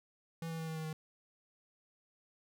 square tone with pitch steps, 164.81 / 163.2 / 161.6 / 160.03 / 158.46 / 156.91 Hz, E3 / E3 / E3 / D#3 / D#3 / D#3, 0 / -17 / -34 / +49 / +32 / +15 cents, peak -39 dBFS, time 0.42-0.93 s, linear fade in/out 2 ms, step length 85 ms, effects none

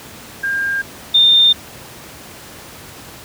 sine tone pair in turn, 1604 / 3618 Hz, G6 / A7, +39 / +48 cents, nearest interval octave + major second, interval 1409 cents, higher second, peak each -16 / -7 dBFS, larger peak second, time 0.43-0.82 / 1.14-1.53 s, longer neither, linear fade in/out 10 ms, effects pink hiss -36 dBFS RMS until 3.24 s + high-pass 80 Hz 12 dB/octave

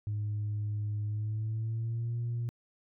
sine tone with pitch glide, 104.8 to 118.32 Hz, G#2 to A#2, +16 to +26 cents, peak -29 dBFS, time 0.07-2.49 s, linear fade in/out 0 ms, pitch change +210 cents, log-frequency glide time 1.05-2.18 s, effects tanh soft clip ceiling -28 dBFS

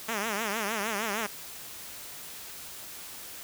5% pulse tone with vibrato, 213.7 Hz, G#3, 50 cents sharp, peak -18 dBFS, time 0.08-1.27 s, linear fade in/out 10 ms, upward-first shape triangle, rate 6.5 Hz, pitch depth 170 cents each way, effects white hiss -43 dBFS RMS until 3.43 s

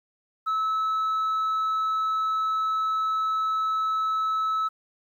sine tone, 1300 Hz, E6, 24 cents flat, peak -20 dBFS, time 0.46-4.69 s, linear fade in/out 20 ms, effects tanh soft clip ceiling -22 dBFS + 10-bit

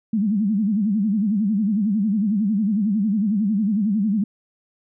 sine tone with vibrato, 207.7 Hz, G#3, in tune, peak -17 dBFS, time 0.13-4.24 s, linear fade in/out 5 ms, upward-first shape sine, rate 11 Hz, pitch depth 150 cents each way, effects none

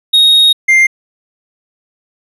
triangle tone pair in turn, 3746 / 2102 Hz, A#7 / C7, +8 / +7 cents, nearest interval minor seventh, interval 1001 cents, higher first, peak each -3 dBFS, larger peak neither, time 0.13-0.53 / 0.68-0.87 s, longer first, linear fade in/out 10 ms, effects resampled to 32000 Hz

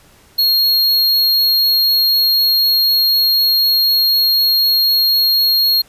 square tone, 4276 Hz, C8, 37 cents sharp, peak -11 dBFS, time 0.38-5.82 s, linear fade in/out 10 ms, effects pink hiss -48 dBFS RMS until 5.88 s + resampled to 32000 Hz

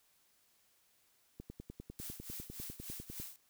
click train, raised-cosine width 3 ms, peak -33 dBFS, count 19, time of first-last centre 1.4-3.2 s, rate 10 Hz
blue noise with tremolo, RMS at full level -44 dBFS, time 1.99-3.36 s, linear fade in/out 0 ms, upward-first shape triangle, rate 3.5 Hz, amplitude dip 85%
effects white hiss -72 dBFS RMS until 3.49 s

